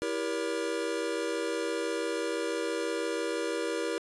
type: chord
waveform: square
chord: E diminished seventh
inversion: none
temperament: just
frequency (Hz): 329.6 / 395.6 / 474.7 / 569.6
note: E4 / G4 / Bb4 / Db5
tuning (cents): 0 / +16 / +31 / +47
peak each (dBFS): -36 / -37 / -34 / -39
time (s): 0.02-3.98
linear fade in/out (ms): 0
effects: resampled to 24000 Hz